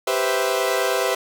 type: chord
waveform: sawtooth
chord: C major seventh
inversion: second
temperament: equal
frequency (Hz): 392 / 493.9 / 523.3 / 659.3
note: G4 / B4 / C5 / E5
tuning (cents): 0 / 0 / 0 / 0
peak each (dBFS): -21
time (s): 0.07-1.15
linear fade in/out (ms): 5
effects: none